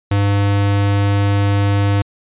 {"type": "tone", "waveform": "square", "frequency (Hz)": 100.6, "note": "G2", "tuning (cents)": 45, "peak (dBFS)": -13, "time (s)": [0.11, 2.02], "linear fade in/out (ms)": 5, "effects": ["resampled to 8000 Hz"]}